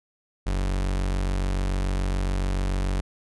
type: tone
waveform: 40% pulse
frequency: 47 Hz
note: F#1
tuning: 28 cents sharp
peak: -22 dBFS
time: 0.46-3.01 s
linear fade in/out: 10 ms
effects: resampled to 24000 Hz